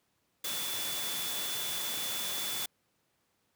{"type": "tone in noise", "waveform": "sine", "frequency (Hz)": 3464, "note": "A7", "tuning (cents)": -28, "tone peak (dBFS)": -38, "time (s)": [0.44, 2.66], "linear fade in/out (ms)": 5, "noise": "white", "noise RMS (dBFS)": -36, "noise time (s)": [0.44, 2.66], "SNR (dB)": -5, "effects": ["pink hiss -75 dBFS RMS until 3.55 s", "high-pass 100 Hz 12 dB/octave"]}